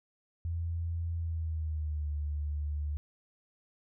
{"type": "tone with pitch glide", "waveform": "sine", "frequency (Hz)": [84, 73.98], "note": ["E2", "D2"], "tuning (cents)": [33, 13], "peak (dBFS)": -31, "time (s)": [0.45, 2.97], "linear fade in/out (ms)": 0, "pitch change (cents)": -220, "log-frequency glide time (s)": [1.16, 2.09], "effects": []}